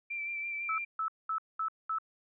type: tone with vibrato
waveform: sine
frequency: 2349 Hz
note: D7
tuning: in tune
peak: -34 dBFS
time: 0.1-0.85 s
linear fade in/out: 10 ms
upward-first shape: sine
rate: 6 Hz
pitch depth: 25 cents each way
type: tone bursts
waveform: sine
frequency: 1307 Hz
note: E6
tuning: 15 cents flat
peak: -30 dBFS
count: 5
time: 0.69-1.985 s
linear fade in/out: 2 ms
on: 91 ms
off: 210 ms
effects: none